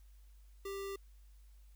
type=tone with sample-and-hold; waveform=sine; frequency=393.9 Hz; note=G4; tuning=8 cents sharp; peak=-39 dBFS; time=0.65-0.96 s; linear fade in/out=5 ms; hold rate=1575 Hz; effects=added 50 Hz sine -56 dBFS peak until 1.75 s + white hiss -74 dBFS RMS until 1.75 s